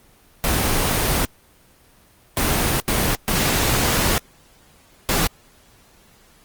pink noise bursts at uneven times, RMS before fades -19 dBFS, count 5, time 0.44-1.25 / 2.37-2.8 / 2.88-3.15 / 3.28-4.18 / 5.09-5.27 s, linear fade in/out 0 ms, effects pink hiss -53 dBFS RMS until 6.44 s + Opus 24 kbps

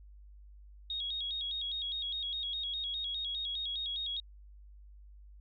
sine tone with vibrato, 3520 Hz, A7, in tune, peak -34 dBFS, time 0.9-4.2 s, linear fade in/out 2 ms, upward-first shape square, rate 4.9 Hz, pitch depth 100 cents each way, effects added 50 Hz sine -51 dBFS peak until 5.4 s

